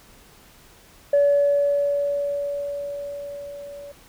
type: tone with level ramp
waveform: sine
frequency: 571 Hz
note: D5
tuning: 49 cents flat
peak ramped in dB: -12 to -36 dBFS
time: 1.13-3.92 s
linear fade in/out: 5 ms
effects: tanh soft clip ceiling -11 dBFS + pink hiss -51 dBFS RMS until 4.08 s